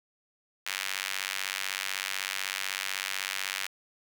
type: tone with high-pass filter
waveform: sawtooth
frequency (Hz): 96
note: G2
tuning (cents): -36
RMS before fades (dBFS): -34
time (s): 0.66-3.67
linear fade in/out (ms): 10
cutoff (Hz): 2100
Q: 1.3
effects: 9-bit